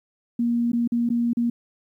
sine tone with dropouts, 236.5 Hz, A#3, 25 cents sharp, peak -19 dBFS, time 0.39-1.5 s, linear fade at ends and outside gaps 5 ms, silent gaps 0.719-0.731 / 0.876-0.92 / 1.091-1.101 / 1.333-1.37 s, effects 10-bit

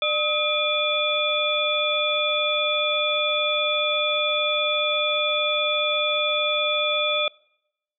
sine tone cluster, 599 / 1270 / 2403 / 3454 Hz, D5 / D#6 / D7 / A7, +34 / +35 / +39 / -33 cents, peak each -25 / -29 / -26 / -24 dBFS, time 0.02-7.28 s, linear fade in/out 2 ms, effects noise-tail reverb RT60 0.8 s tail -24 dB re dry

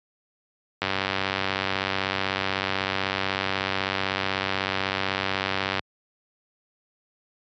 click train, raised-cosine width 0.3 ms, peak -8 dBFS, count 479, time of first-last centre 0.82-5.794 s, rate 96.1 Hz, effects high-pass 80 Hz 12 dB/octave + resampled to 16000 Hz

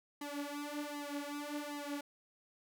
sawtooth tone with flanger, 290.8 Hz, D4, 17 cents flat, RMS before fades -42 dBFS, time 0.21-2.01 s, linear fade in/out 5 ms, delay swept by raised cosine 0.99 to 6.09 ms, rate 1.3 Hz, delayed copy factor +1, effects none

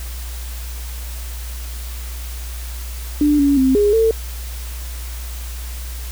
sine tone with pitch steps, 295.3 / 282.7 / 263 / 412.3 / 448.4 Hz, D4 / C#4 / C4 / G#4 / A4, +10 / +34 / +9 / -13 / +33 cents, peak -11 dBFS, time 3.21-4.11 s, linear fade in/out 2 ms, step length 180 ms, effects added 60 Hz sine -26 dBFS peak until 6.11 s + white hiss -36 dBFS RMS until 6.11 s

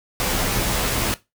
pink noise with comb filter, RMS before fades -22 dBFS, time 0.2-1.14 s, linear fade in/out 0 ms, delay 13 ms, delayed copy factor -0.65, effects noise-tail reverb RT60 0.2 s tail -17 dB re dry

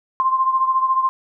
sine beating tone pair, 1048 / 1062 Hz, C6 / C6, +2 / +25 cents, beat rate 14 Hz, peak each -16 / -22 dBFS, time 0.2-1.09 s, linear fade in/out 0 ms, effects none

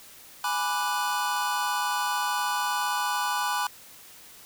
square chord, G# half-diminished seventh, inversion none, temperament equal, 830.6 / 987.8 / 1174.7 / 1480 Hz, G#5 / B5 / D6 / F#6, 0 / 0 / 0 / 0 cents, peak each -32 / -30 / -33 / -33 dBFS, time 0.44-3.67 s, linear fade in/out 2 ms, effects white hiss -49 dBFS RMS until 4.45 s

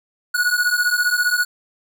square beating tone pair, 1453 / 1468 Hz, F#6 / F#6, -32 / -14 cents, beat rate 15 Hz, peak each -20 dBFS, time 0.34-1.45 s, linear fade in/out 10 ms, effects none

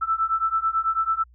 sine beating tone pair, 1318.5 / 1327.6 Hz, E6 / E6, 0 / +12 cents, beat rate 9.1 Hz, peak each -24 / -23 dBFS, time 0.01-1.24 s, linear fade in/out 20 ms, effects added 60 Hz sine -50 dBFS peak until 1.34 s

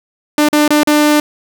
sawtooth tone with dropouts, 298.4 Hz, D4, 28 cents sharp, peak -4 dBFS, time 0.38-1.2 s, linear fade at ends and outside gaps 2 ms, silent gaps 0.487-0.529 / 0.679-0.705 / 0.833-0.873 s, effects none

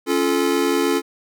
square chord, Db augmented, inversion none, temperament just, 277.2 / 346.5 / 433.1 Hz, Db4 / F4 / A4, 0 / -14 / -27 cents, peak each -22 dBFS, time 0.06-1.02 s, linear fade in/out 50 ms, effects none

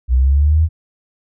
sine linear sweep, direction up, 60.5 to 82.41 Hz, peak -9 dBFS, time 0.08-0.69 s, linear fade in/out 50 ms, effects none

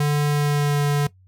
square tone with pitch glide, 146.83 to 144.98 Hz, D3 to D3, 0 to -22 cents, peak -18 dBFS, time 0-1.07 s, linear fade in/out 5 ms, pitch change -22 cents, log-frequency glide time 0.27-0.82 s, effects noise-tail reverb RT60 0.1 s tail -18 dB re dry + added 93 Hz sine -50 dBFS peak until 1.27 s

